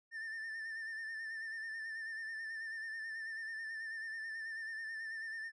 triangle tone with vibrato, 1790 Hz, A6, 29 cents sharp, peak -39 dBFS, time 0.11-5.52 s, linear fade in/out 50 ms, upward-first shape sine, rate 9.2 Hz, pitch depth 42 cents each way, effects resampled to 22050 Hz

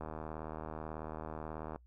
click train, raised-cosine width 1 ms, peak -28 dBFS, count 138, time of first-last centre 0.01-1.76 s, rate 78.3 Hz, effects noise-tail reverb RT60 0.1 s tail -22 dB re dry + added 60 Hz sine -58 dBFS peak until 1.86 s

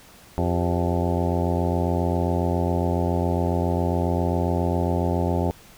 harmonic tone with a mistuned harmonic, 87.31 Hz, F2, in tune, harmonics 1 / 2 / 3 / 4 / 5 / 6 / 7 / 8 / 9 / 10, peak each -24 / -27 / -29 / -30 / -31 / -32 / -32 / -33 / -34 / -34 dBFS, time 0.38-5.51 s, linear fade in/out 0 ms, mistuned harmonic 5, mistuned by -110 cents, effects pink hiss -49 dBFS RMS until 5.77 s

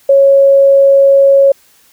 sine tone, 551 Hz, C#5, 11 cents flat, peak -3 dBFS, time 0.09-1.52 s, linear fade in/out 5 ms, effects white hiss -48 dBFS RMS until 1.92 s

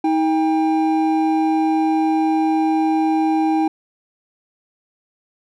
triangle tone pair together, 317.3 / 798 Hz, D#4 / G5, +34 / +31 cents, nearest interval octave + major third, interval 1597 cents, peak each -14 / -18 dBFS, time 0.04-3.68 s, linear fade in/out 5 ms, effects none

